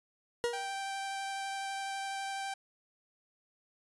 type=tone with exponential decay; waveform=40% pulse; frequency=476.2 Hz; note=A#4; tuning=37 cents sharp; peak=-26 dBFS; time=0.44-0.77 s; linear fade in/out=0 ms; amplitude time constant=70 ms
type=tone with vibrato; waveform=sawtooth; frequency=783 Hz; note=G5; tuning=2 cents flat; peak=-32 dBFS; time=0.53-2.54 s; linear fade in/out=5 ms; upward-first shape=sine; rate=12 Hz; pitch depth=8 cents each way
effects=resampled to 24000 Hz